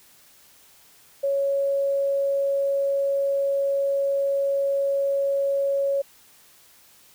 sine tone, 555 Hz, C#5, 2 cents sharp, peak -20 dBFS, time 1.23-6.02 s, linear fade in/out 10 ms, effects white hiss -54 dBFS RMS until 7.14 s

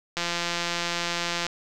click train, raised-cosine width 0.2 ms, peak -10 dBFS, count 224, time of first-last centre 0.17-1.467 s, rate 172 Hz, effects none

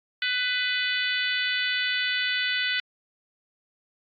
harmonic tone, 498.4 Hz, B4, 16 cents sharp, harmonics 3 / 4 / 5 / 6 / 7 / 8 / 9, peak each -29 / -29 / -33 / -31 / -32 / -37 / -38 dBFS, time 0.22-2.8 s, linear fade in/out 2 ms, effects AAC 48 kbps

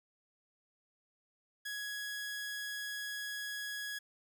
sawtooth tone, 1670 Hz, G#6, 9 cents sharp, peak -35 dBFS, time 1.65-3.99 s, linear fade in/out 10 ms, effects none

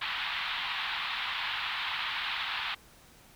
white band-pass noise, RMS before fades -34 dBFS, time 0.01-2.75 s, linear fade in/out 10 ms, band 820 to 3800 Hz, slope 48 dB/octave, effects pink hiss -57 dBFS RMS until 3.35 s

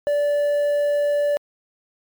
triangle tone with quantisation, 581 Hz, D5, 19 cents flat, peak -15 dBFS, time 0.07-1.37 s, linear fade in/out 0 ms, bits 7, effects MP3 96 kbps

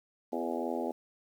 harmonic tone with a mistuned harmonic, 83.5 Hz, E2, 23 cents sharp, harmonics 3 / 4 / 5 / 6 / 7 / 8 / 9 / 10, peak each -37 / -38 / -39 / -40 / -40 / -41 / -42 / -42 dBFS, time 0.32-0.92 s, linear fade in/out 10 ms, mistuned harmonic 5, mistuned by -21 cents, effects 10-bit

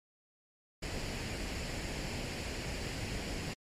pink noise with comb filter, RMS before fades -38 dBFS, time 0.82-3.54 s, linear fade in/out 10 ms, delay 0.41 ms, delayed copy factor +0.5, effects low-pass 7000 Hz 12 dB/octave + MP3 64 kbps

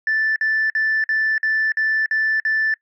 sine tone bursts, 1760 Hz, A6, in tune, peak -15 dBFS, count 8, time 0.07-2.74 s, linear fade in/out 2 ms, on 290 ms, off 50 ms, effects noise-tail reverb RT60 0.1 s tail -24 dB re dry + tanh soft clip ceiling -13 dBFS

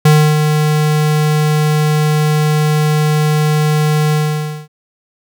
square tone with ADSR envelope, 152.1 Hz, D#3, 39 cents flat, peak -5 dBFS, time 0.05-4.68 s, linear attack 6 ms, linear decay 300 ms, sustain -6 dB, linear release 550 ms, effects none

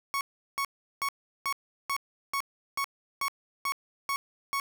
30% pulse tone bursts, 1108.7 Hz, C#6, in tune, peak -25 dBFS, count 11, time 0.14-4.599 s, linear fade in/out 0 ms, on 69 ms, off 370 ms, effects none

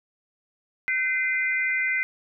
sine tone cluster, 1531 / 2058 / 2414 Hz, G6 / C7 / D7, -41 / -29 / +47 cents, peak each -30 / -23 / -32 dBFS, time 0.88-2.03 s, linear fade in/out 0 ms, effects none

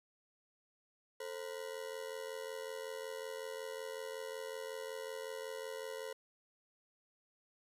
40% pulse ring-modulated tone, 486.8 Hz, B4, 25 cents flat, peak -38 dBFS, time 1.2-6.13 s, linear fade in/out 5 ms, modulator 42.7 Hz, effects resampled to 32000 Hz + 12-bit

